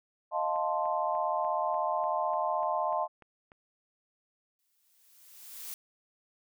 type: chord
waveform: sine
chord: F dominant seventh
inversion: third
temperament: equal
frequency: 622.3 / 698.5 / 880 / 1046.5 Hz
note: Eb5 / F5 / A5 / C6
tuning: 0 / 0 / 0 / 0 cents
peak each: -33 dBFS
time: 0.31-3.08 s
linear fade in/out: 50 ms
type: click train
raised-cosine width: 0.5 ms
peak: -38 dBFS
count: 11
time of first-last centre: 0.56-3.519 s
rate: 3.38 Hz
type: noise with exponential growth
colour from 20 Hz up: blue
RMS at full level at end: -39 dBFS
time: 4.59-5.74 s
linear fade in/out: 1 ms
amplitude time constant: 250 ms
effects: none